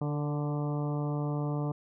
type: harmonic tone with a mistuned harmonic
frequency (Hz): 146.83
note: D3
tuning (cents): 0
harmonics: 1 / 2 / 3 / 4 / 5 / 6 / 7 / 8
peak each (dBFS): -30 / -36 / -40 / -42 / -44 / -46 / -47 / -48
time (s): 0.01-1.72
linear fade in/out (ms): 5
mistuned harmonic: 3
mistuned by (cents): +20
effects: none